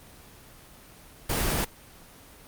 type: noise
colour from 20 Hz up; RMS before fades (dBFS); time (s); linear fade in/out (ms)
pink; -26; 1.29-1.65; 10
effects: pink hiss -50 dBFS RMS until 2.47 s + Opus 24 kbps